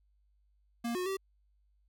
square tone with pitch steps, 235 / 363.3 / 386.2 Hz, A#3 / F#4 / G4, +14 / -32 / -26 cents, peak -33 dBFS, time 0.84-1.17 s, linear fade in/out 10 ms, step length 110 ms, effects added 50 Hz sine -67 dBFS peak until 1.88 s

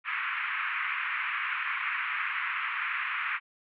white band-pass noise, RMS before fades -32 dBFS, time 0.04-3.4 s, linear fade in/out 50 ms, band 1100 to 2500 Hz, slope 48 dB/octave, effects none

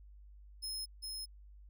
sawtooth tone with echo, 5160 Hz, E8, 38 cents flat, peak -36 dBFS, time 0.62-0.86 s, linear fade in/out 20 ms, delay 400 ms, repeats 1, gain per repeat -2 dB, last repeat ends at 1.26 s, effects added 50 Hz sine -53 dBFS peak until 1.69 s

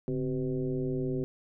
sine tone with frequency modulation, 261.6 Hz, C4, in tune, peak -28 dBFS, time 0.08-1.24 s, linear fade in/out 0 ms, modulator 121 Hz, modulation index 1.5, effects none

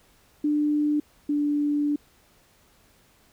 sine tone pair in turn, 297.2 / 292.6 Hz, D4 / D4, +21 / -6 cents, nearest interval unison, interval 27 cents, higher first, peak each -20 / -21 dBFS, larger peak first, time 0.44-1 / 1.29-1.96 s, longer second, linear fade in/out 5 ms, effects pink hiss -60 dBFS RMS until 3.32 s

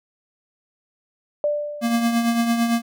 sine tone with exponential decay, 590 Hz, D5, 8 cents sharp, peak -16 dBFS, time 1.44-2.36 s, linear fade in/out 1 ms, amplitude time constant 200 ms
square tone with tremolo, 233.1 Hz, A#3, in tune, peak -16 dBFS, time 1.81-2.82 s, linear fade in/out 50 ms, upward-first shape triangle, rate 8.9 Hz, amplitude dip 55%
effects none

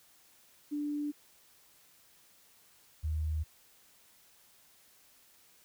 sine tone pair in turn, 293.7 / 77.79 Hz, D4 / D#2, 0 / 0 cents, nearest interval octave + major seventh, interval 2300 cents, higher first, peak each -32 / -30 dBFS, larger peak second, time 0.71-1.12 / 3.03-3.44 s, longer neither, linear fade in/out 20 ms, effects white hiss -63 dBFS RMS until 5.64 s

